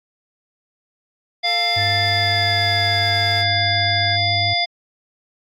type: harmonic tone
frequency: 698.5 Hz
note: F5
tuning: in tune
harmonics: 1 / 3 / 5 / 7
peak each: -22 / -22 / -22 / -22 dBFS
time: 1.43-4.66 s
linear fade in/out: 20 ms
type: tone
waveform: 10% pulse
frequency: 445.5 Hz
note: A4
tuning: 22 cents sharp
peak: -24 dBFS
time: 1.43-3.45 s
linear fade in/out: 50 ms
type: tone with vibrato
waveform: triangle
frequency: 100.4 Hz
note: G2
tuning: 42 cents sharp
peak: -21 dBFS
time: 1.76-4.54 s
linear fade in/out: 10 ms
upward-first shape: triangle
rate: 7.1 Hz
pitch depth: 11 cents each way
type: tone with pitch glide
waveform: sine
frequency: 1760 to 1642.1 Hz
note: A6 to G#6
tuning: 0 to -20 cents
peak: -26 dBFS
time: 1.77-4.17 s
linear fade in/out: 20 ms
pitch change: -120 cents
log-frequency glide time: 2.06-3.13 s
effects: AAC 64 kbps